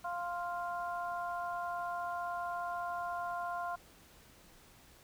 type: harmonic tone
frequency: 349.2 Hz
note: F4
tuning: in tune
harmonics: 2 / 3 / 4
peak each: -38 / -40 / -43 dBFS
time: 0.04-3.76 s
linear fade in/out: 10 ms
effects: pink hiss -60 dBFS RMS until 5.03 s